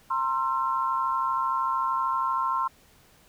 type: tone cluster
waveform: sine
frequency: 922 / 1055 / 1346 Hz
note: A#5 / C6 / E6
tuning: -19 / +14 / +36 cents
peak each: -31 / -25 / -31 dBFS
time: 0.1-2.68 s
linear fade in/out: 10 ms
effects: pink hiss -58 dBFS RMS until 3.28 s